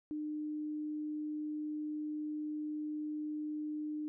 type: tone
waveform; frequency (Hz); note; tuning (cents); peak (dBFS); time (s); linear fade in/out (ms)
sine; 302.7; D#4; -48; -36; 0.11-4.08; 0
effects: none